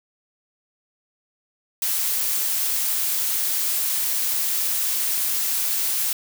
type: noise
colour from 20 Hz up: blue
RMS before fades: -23 dBFS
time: 1.82-6.13 s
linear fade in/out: 2 ms
effects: none